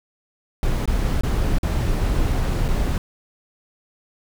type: noise with dropouts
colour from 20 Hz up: brown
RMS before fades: -20 dBFS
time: 0.63-2.98 s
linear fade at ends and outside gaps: 1 ms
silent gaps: 0.856-0.876 / 1.21-1.234 / 1.585-1.631 / 2.681-2.686 s
effects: none